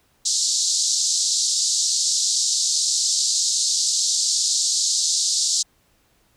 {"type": "band-pass noise", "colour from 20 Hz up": "white", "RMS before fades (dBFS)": -21, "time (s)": [0.25, 5.63], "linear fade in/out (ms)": 10, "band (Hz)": [4000, 7800], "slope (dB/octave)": 48, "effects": ["pink hiss -62 dBFS RMS until 6.36 s"]}